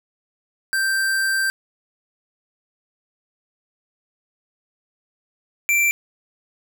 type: tone pair in turn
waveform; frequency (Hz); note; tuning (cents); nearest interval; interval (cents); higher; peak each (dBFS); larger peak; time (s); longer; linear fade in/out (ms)
square; 1568 / 2349; G6 / D7; 0 / 0; perfect fifth; 700; second; -19 / -16; second; 0.73-1.5 / 5.69-5.91; first; 0
effects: none